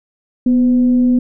sine tone with frequency modulation, 247.3 Hz, B3, 3 cents sharp, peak -9 dBFS, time 0.46-1.19 s, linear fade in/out 5 ms, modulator 267 Hz, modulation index 0.2, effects none

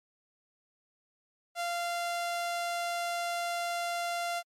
sawtooth tone, 692 Hz, F5, 16 cents flat, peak -27 dBFS, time 1.55-4.43 s, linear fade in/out 50 ms, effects low-pass 12000 Hz 12 dB/octave + MP3 64 kbps

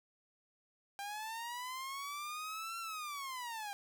sawtooth linear two-way sweep, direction up then down, 793 to 1366 to 793 Hz, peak -37 dBFS, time 0.99-3.73 s, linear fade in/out 0 ms, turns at 2.79 s, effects 11-bit

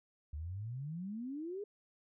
sine exponential sweep, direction up, 71 to 424.5 Hz, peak -39 dBFS, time 0.33-1.64 s, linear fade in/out 5 ms, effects none

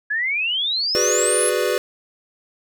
sine exponential sweep, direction up, 1661.2 to 11175 Hz, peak -19 dBFS, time 0.1-1.5 s, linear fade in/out 10 ms
square chord, G# half-diminished seventh, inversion third, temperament equal, 370 / 415.3 / 493.9 / 587.3 Hz, F#4 / G#4 / B4 / D5, 0 / 0 / 0 / 0 cents, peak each -25 / -25 / -23 / -26 dBFS, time 0.95-1.78 s, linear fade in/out 0 ms
effects none

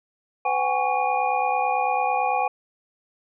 sine tone cluster, 506 / 749 / 818 / 1116 / 2439 Hz, B4 / F#5 / G#5 / C#6 / D#7, +42 / +21 / -26 / +11 / -35 cents, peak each -30 / -25 / -23 / -29 / -31 dBFS, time 0.45-2.48 s, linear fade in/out 5 ms, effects none

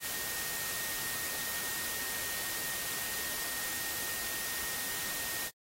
sine tone in noise, 1854 Hz, A#6, 10 cents flat, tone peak -44 dBFS, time 0-5.51 s, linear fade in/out 50 ms, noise white, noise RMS -37 dBFS, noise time 0-5.51 s, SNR -10 dB, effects AAC 48 kbps

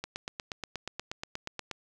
click train, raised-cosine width 0.2 ms, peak -18 dBFS, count 15, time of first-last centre 0.04-1.713 s, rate 8.37 Hz, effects none

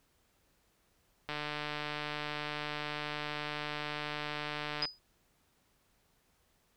click train, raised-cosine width 0.3 ms, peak -21 dBFS, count 532, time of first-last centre 1.29-4.854 s, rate 149 Hz
sine tone with exponential decay, 4978 Hz, D#8, in tune, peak -27 dBFS, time 4.82-4.99 s, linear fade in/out 5 ms, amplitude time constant 35 ms
effects pink hiss -72 dBFS RMS until 6.76 s

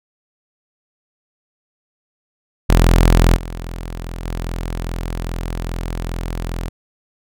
sawtooth tone with level steps, 42.46 Hz, F1, 48 cents flat, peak -5 / -22 / -18 dBFS, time 2.69-6.69 s, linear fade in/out 10 ms, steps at 3.35 / 4.24 s, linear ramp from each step 20 ms, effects none

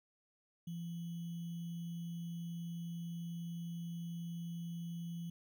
sine tone with sample-and-hold, 169.4 Hz, E3, 48 cents sharp, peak -40 dBFS, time 0.67-5.3 s, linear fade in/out 5 ms, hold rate 3150 Hz, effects none

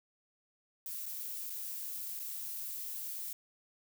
violet noise with dropouts, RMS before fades -41 dBFS, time 0.86-3.33 s, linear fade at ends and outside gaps 1 ms, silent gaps 1.057-1.063 / 1.497-1.502 / 2.193-2.198 s, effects none

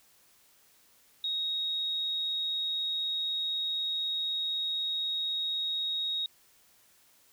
sine tone, 3764 Hz, A#7, 16 cents sharp, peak -29 dBFS, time 1.24-6.26 s, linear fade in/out 2 ms, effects white hiss -63 dBFS RMS until 7.32 s

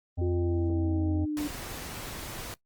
harmonic tone, 87.2 Hz, F2, 2 cents flat, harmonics 1 / 3 / 5 / 7 / 9, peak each -27 / -39 / -52 / -44 / -47 dBFS, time 0.17-1.26 s, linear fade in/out 20 ms
sine exponential sweep, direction down, 360 to 293.7 Hz, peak -28 dBFS, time 0.21-1.48 s, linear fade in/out 10 ms
pink noise, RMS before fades -39 dBFS, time 1.37-2.54 s, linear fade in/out 0 ms
effects noise-tail reverb RT60 0.1 s tail -21 dB re dry + Opus 32 kbps

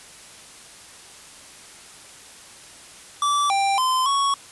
square tone with pitch steps, 1160 / 789 / 1031 / 1112 Hz, D6 / G5 / C6 / C#6, -22 / +11 / -26 / +5 cents, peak -19 dBFS, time 3.22-4.34 s, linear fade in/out 2 ms, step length 280 ms, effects white hiss -44 dBFS RMS until 4.51 s + resampled to 24000 Hz

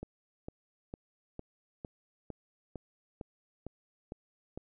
click train, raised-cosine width 2 ms, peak -27 dBFS, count 11, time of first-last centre 0.03-4.575 s, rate 2.2 Hz, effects none

